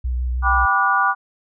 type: tone with vibrato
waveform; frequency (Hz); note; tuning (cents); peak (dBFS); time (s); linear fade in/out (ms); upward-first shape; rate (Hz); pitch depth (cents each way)
sine; 62; B1; +7; -19; 0.04-0.66; 10; square; 6.4; 18
type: chord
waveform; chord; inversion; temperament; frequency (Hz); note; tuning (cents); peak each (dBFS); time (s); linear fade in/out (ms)
sine; G major seventh; none; equal with one note detuned; 784 / 987.8 / 1174.7 / 1447; G5 / B5 / D6 / F#6; 0 / 0 / 0 / -39; -22 / -22 / -18 / -19; 0.42-1.15; 50
effects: none